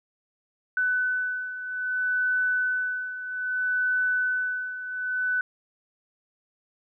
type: beating tone pair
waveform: sine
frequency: 1500 / 1500.62 Hz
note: F#6 / F#6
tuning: +23 / +24 cents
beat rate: 0.62 Hz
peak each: -30 / -25 dBFS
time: 0.77-5.41 s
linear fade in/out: 2 ms
effects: none